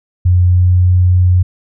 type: tone with pitch glide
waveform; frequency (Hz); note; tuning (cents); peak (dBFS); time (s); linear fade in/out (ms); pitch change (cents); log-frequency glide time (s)
sine; 89.6 to 90.43; F2 to F#2; +45 to -39; -6; 0.25-1.43; 10; +16; 0.46-0.83
effects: none